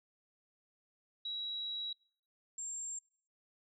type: tone pair in turn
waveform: sine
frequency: 3878 / 7414 Hz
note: B7 / A#8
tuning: -32 / -10 cents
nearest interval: major seventh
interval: 1122 cents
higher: second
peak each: -37 / -39 dBFS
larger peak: first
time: 1.25-1.93 / 2.58-2.99 s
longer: first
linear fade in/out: 5 ms
effects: noise-tail reverb RT60 0.6 s tail -25 dB re dry